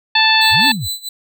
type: harmonic tone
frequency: 880 Hz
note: A5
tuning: in tune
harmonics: 1 / 2 / 3 / 4 / 5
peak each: -16 / -16 / -16 / -16 / -16 dBFS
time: 0.15-0.72 s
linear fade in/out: 5 ms
type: tone with tremolo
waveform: sawtooth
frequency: 4000 Hz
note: B7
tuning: 21 cents sharp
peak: -16 dBFS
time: 0.41-1.09 s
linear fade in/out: 5 ms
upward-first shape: sine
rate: 4.6 Hz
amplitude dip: 90%
type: linear two-way sweep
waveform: sine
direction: up then down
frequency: 55 to 290.7 to 55 Hz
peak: -20 dBFS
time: 0.5-0.89 s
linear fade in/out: 50 ms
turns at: 0.67 s
effects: none